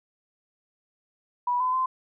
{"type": "tone with pitch steps", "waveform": "sine", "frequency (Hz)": [978, 1013, 1034], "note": ["B5", "B5", "C6"], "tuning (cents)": [-17, 44, -21], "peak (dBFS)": -22, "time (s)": [1.47, 1.86], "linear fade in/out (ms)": 5, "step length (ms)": 130, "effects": []}